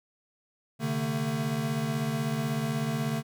square tone cluster, 133.7 / 149.9 / 225.5 Hz, C3 / D3 / A3, +38 / +36 / +43 cents, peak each -35 / -32 / -32 dBFS, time 0.79-3.23 s, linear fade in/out 50 ms, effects none

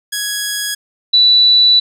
10% pulse / sine tone pair in turn, 1665 / 3960 Hz, G#6 / B7, +4 / +4 cents, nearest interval octave + minor third, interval 1500 cents, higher second, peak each -9 / -6 dBFS, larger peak second, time 0.12-0.75 / 1.13-1.8 s, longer second, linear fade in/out 10 ms, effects none

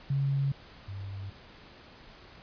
sine tone pair in turn, 138.3 / 97.99 Hz, C#3 / G2, -4 / 0 cents, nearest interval tritone, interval 596 cents, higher first, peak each -25 / -36 dBFS, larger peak first, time 0.1-0.52 / 0.88-1.3 s, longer neither, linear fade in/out 5 ms, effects pink hiss -52 dBFS RMS until 2.42 s + resampled to 11025 Hz

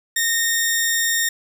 sawtooth tone pair together, 1841 / 3682 Hz, A#6 / A#7, -22 / -22 cents, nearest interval octave, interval 1200 cents, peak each -16 dBFS, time 0.16-1.29 s, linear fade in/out 5 ms, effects none

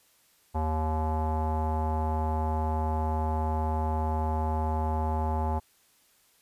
square tone with low-pass filter, 78.5 Hz, D#2, 16 cents sharp, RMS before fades -28 dBFS, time 0.54-5.6 s, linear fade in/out 20 ms, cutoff 860 Hz, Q 6, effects white hiss -64 dBFS RMS until 6.41 s + resampled to 32000 Hz

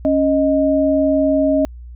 sine tone pair together, 276.8 / 622.3 Hz, C#4 / D#5, -2 / 0 cents, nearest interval octave + major second, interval 1402 cents, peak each -15 dBFS, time 0.05-1.65 s, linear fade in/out 0 ms, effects added 60 Hz sine -32 dBFS peak until 1.95 s

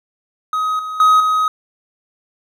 triangle tone with level steps, 1262 Hz, D#6, 24 cents sharp, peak -14 / -21 / -6 / -11 dBFS, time 0.53-1.48 s, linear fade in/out 2 ms, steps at 0.79 / 1 / 1.2 s, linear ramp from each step 2 ms, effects none

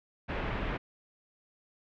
pink low-pass noise, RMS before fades -34 dBFS, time 0.28-0.78 s, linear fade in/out 20 ms, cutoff 2700 Hz, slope 24 dB/octave, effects none

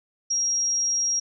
sine tone, 5630 Hz, F8, 13 cents sharp, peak -21 dBFS, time 0.3-1.2 s, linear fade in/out 10 ms, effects none

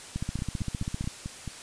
two click trains, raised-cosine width 5 ms, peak -22 / -18 dBFS, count 6 / 15, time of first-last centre 0.39-1.477 / 0.16-1.075 s, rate 4.6 / 15.3 Hz, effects white hiss -44 dBFS RMS until 1.62 s + resampled to 22050 Hz

